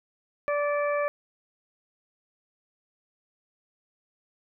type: harmonic tone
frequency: 582 Hz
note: D5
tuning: 16 cents flat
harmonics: 1 / 2 / 3 / 4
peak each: -25 / -31 / -35 / -37 dBFS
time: 0.48-1.08 s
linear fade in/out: 0 ms
effects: none